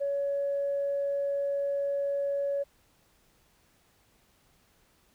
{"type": "tone", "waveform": "sine", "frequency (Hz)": 562, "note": "C#5", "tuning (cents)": 24, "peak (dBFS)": -26, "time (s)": [0, 2.64], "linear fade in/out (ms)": 20, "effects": ["tanh soft clip ceiling -22 dBFS", "pink hiss -66 dBFS RMS until 5.14 s"]}